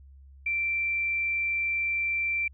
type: tone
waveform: sine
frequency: 2349 Hz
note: D7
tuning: in tune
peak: -25 dBFS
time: 0.46-2.48 s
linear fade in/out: 5 ms
effects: added 68 Hz sine -48 dBFS peak until 2.53 s